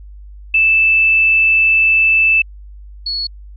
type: tone pair in turn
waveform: sine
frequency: 2637 / 4376 Hz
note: E7 / C#8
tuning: 0 / -23 cents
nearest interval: major sixth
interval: 877 cents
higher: second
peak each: -8 / -17 dBFS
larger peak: first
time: 0.54-2.42 / 3.06-3.27 s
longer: first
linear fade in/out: 5 ms
effects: added 50 Hz sine -32 dBFS peak until 3.56 s + MP3 48 kbps